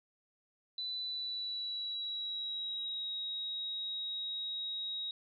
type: tone with pitch glide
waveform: sine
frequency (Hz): 3988 to 3799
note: B7 to A#7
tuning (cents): +16 to +32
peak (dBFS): -36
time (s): 0.78-5.11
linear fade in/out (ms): 2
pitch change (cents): -84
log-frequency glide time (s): 1.02-3.11
effects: none